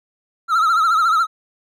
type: tone with vibrato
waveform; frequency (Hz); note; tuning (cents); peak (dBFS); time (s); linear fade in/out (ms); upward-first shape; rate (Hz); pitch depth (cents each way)
triangle; 1318.5; E6; 0; -11; 0.48-1.27; 50; triangle; 14; 110
effects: none